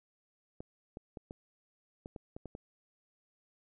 clicks, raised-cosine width 2 ms, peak -30 dBFS, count 9, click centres 0.605 / 0.971 / 1.172 / 1.309 / 2.059 / 2.162 / 2.365 / 2.457 / 2.551 s, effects none

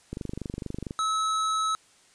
click train, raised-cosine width 3 ms, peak -20 dBFS, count 20, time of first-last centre 0.13-0.909 s, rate 24.4 Hz
square tone, 1294 Hz, E6, 32 cents flat, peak -25 dBFS, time 0.99-1.75 s, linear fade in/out 0 ms
effects white hiss -59 dBFS RMS until 2.14 s + resampled to 22050 Hz

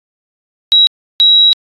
sine tone bursts at uneven times, 3867 Hz, B7, 37 cents flat, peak -4 dBFS, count 2, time 0.72-0.87 / 1.2-1.53 s, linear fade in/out 0 ms, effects AAC 32 kbps

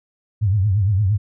sine tone with vibrato, 100 Hz, G2, 35 cents sharp, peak -14 dBFS, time 0.41-1.18 s, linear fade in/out 20 ms, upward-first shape triangle, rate 8.7 Hz, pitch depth 190 cents each way, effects none

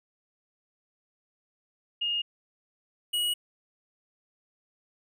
sine / square tone pair in turn, 2846 / 2906 Hz, F7 / F#7, +32 / -32 cents, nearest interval unison, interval 36 cents, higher second, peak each -26 dBFS, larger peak neither, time 2.01-2.22 / 3.13-3.34 s, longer neither, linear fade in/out 10 ms, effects none

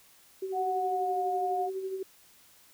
sine tone with tremolo, 381.3 Hz, G4, 48 cents flat, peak -30 dBFS, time 0.42-2.03 s, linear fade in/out 5 ms, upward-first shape sine, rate 12 Hz, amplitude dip 50%
sine tone with pitch glide, 740 to 721.4 Hz, F#5 to F#5, 0 to -44 cents, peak -28 dBFS, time 0.52-1.7 s, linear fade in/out 50 ms, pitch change -44 cents, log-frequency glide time 0.63-1.21 s
effects white hiss -59 dBFS RMS until 2.73 s

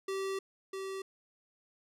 square tone pair in turn, 387.1 / 385.7 Hz, G4 / G4, -22 / -28 cents, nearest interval unison, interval 6 cents, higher first, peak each -34 / -38 dBFS, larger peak first, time 0.08-0.39 / 0.73-1.02 s, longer first, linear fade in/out 5 ms, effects low-pass 11000 Hz 12 dB/octave

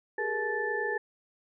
sine tone cluster, 392.3 / 420.4 / 472.5 / 858 / 1759 Hz, G4 / G#4 / A#4 / A5 / A6, +1 / +21 / +23 / -44 / -1 cents, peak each -39 / -34 / -35 / -37 / -32 dBFS, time 0.18-0.98 s, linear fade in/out 5 ms, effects none

